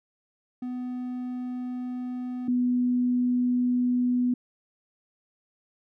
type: tone pair in turn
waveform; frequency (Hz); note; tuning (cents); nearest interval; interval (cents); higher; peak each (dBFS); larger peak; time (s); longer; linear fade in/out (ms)
triangle / sine; 249.6 / 247.2; B3 / B3; +19 / +2; unison; 17; first; -28 / -21; second; 0.62-2.48 / 2.48-4.34; neither; 5
effects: none